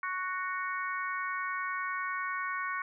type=harmonic tone; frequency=370 Hz; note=F#4; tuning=in tune; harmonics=3 / 4 / 5 / 6; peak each=-35 / -37 / -39 / -41 dBFS; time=0.03-2.82 s; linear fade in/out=2 ms; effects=none